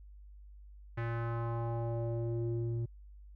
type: tone with low-pass filter sweep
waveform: square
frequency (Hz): 116.54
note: A#2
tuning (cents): 0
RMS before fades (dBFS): -35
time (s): 0.97-2.86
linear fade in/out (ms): 10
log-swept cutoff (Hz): 1900 to 240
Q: 2.3
effects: added 50 Hz sine -50 dBFS peak until 3.35 s